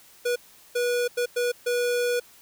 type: tone bursts at uneven times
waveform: square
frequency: 485.8 Hz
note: B4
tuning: 29 cents flat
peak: -23 dBFS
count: 5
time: 0.25-0.36 / 0.75-1.08 / 1.17-1.26 / 1.36-1.52 / 1.66-2.2 s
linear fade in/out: 10 ms
effects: white hiss -53 dBFS RMS until 2.41 s